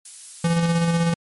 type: noise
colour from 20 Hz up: violet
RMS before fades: -34 dBFS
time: 0.05-0.57 s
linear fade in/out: 5 ms
type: tone with tremolo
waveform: square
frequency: 168.3 Hz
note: E3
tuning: 36 cents sharp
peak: -17 dBFS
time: 0.44-1.14 s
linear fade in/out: 5 ms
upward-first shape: square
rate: 16 Hz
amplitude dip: 30%
effects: MP3 48 kbps